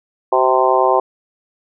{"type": "harmonic tone with a mistuned harmonic", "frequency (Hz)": 130, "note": "C3", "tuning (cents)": -11, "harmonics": [3, 4, 5, 6, 7, 8], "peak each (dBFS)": [-18, -18, -18, -18, -18, -18], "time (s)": [0.32, 1], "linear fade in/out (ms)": 5, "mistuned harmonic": 3, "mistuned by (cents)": -36, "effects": []}